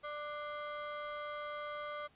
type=ring-modulated tone; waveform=35% pulse; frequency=888 Hz; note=A5; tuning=16 cents sharp; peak=-35 dBFS; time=0.03-2.08 s; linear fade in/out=20 ms; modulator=296 Hz; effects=pink hiss -67 dBFS RMS until 2.15 s + resampled to 8000 Hz